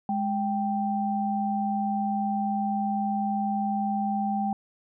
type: tone pair together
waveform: sine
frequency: 207.7 / 784 Hz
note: G#3 / G5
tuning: 0 / 0 cents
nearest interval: octave + major seventh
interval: 2300 cents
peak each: -27 dBFS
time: 0.09-4.53 s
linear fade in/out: 2 ms
effects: none